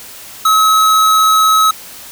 square tone, 1284 Hz, E6, 46 cents flat, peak -8 dBFS, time 0.45-1.71 s, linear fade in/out 5 ms, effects white hiss -33 dBFS RMS until 2.11 s

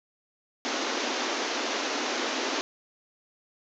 pink band-pass noise, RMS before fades -30 dBFS, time 0.65-2.61 s, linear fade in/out 0 ms, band 240 to 6700 Hz, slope 96 dB/octave, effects none

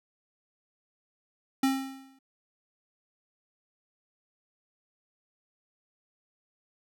square tone with exponential decay, 267.8 Hz, C4, 40 cents sharp, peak -21 dBFS, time 1.63-2.19 s, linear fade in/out 5 ms, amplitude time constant 120 ms, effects none

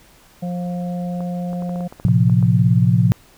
harmonic tone, 177 Hz, F3, 23 cents sharp, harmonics 1 / 3 / 4, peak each -22 / -32 / -34 dBFS, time 0.42-1.88 s, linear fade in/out 10 ms
clicks, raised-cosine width 1 ms, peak -22 dBFS, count 11, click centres 1.206 / 1.531 / 1.623 / 1.694 / 1.759 / 1.807 / 1.925 / 1.999 / 2.084 / 2.297 / 2.427 s
sine chord, F major, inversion first, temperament equal with one note detuned, 112.9 / 130.81 / 174.61 Hz, A2 / C3 / F3, +45 / 0 / 0 cents, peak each -15 / -16 / -16 dBFS, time 2.05-3.12 s, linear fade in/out 0 ms
effects pink hiss -50 dBFS RMS until 3.37 s

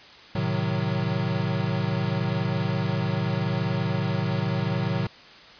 square chord, A diminished seventh, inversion none, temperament equal, 110 / 130.81 / 155.56 / 185 Hz, A2 / C3 / Eb3 / Gb3, 0 / 0 / 0 / 0 cents, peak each -30 dBFS, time 0.35-5.07 s, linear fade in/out 5 ms, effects white hiss -47 dBFS RMS until 5.59 s + resampled to 11025 Hz

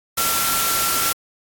sine tone in noise, 1355 Hz, E6, 47 cents sharp, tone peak -24 dBFS, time 0.17-1.13 s, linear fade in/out 10 ms, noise white, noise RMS -20 dBFS, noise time 0.17-1.13 s, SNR -7 dB, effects AAC 64 kbps

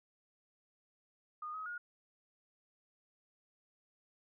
sine tone with pitch steps, 1226 / 1269 / 1434 Hz, D#6 / D#6 / F6, -26 / +34 / +45 cents, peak -40 dBFS, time 1.42-1.78 s, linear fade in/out 5 ms, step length 120 ms, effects none

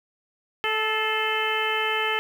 harmonic tone with a mistuned harmonic, 436.8 Hz, A4, 13 cents flat, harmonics 1 / 2 / 3 / 4 / 5 / 6 / 7, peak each -30 / -30 / -30 / -30 / -30 / -30 / -30 dBFS, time 0.64-2.19 s, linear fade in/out 0 ms, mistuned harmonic 5, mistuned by -50 cents, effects 8-bit

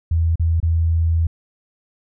sine tone with dropouts, 82.41 Hz, E2, in tune, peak -14 dBFS, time 0.11-1.27 s, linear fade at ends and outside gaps 5 ms, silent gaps 0.357-0.396 / 0.602-0.628 s, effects none

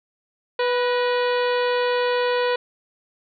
harmonic tone with a mistuned harmonic, 492.1 Hz, B4, 6 cents flat, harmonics 1 / 2 / 3 / 4 / 5 / 6 / 7 / 8 / 9, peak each -20 / -26 / -30 / -32 / -34 / -36 / -37 / -38 / -39 dBFS, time 0.59-2.56 s, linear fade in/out 5 ms, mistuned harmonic 4, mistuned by -61 cents, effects none

